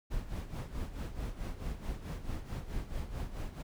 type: noise with tremolo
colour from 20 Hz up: brown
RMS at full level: -36 dBFS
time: 0.1-3.63 s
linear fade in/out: 20 ms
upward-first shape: sine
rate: 4.6 Hz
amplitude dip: 70%
effects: none